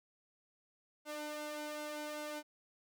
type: tone with flanger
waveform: sawtooth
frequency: 300 Hz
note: D4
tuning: 37 cents sharp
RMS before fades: -43 dBFS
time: 1.05-2.43 s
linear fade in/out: 50 ms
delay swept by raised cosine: 1.4 to 2.03 ms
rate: 2.6 Hz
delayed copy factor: +0.65
effects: none